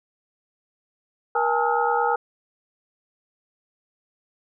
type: tone cluster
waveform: sine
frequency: 475.2 / 817 / 886 / 1280 / 1416 Hz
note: A#4 / G#5 / A5 / D#6 / F6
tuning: +33 / -29 / +12 / +49 / +23 cents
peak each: -25 / -23 / -25 / -27 / -29 dBFS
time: 1.35-2.16 s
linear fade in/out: 5 ms
effects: none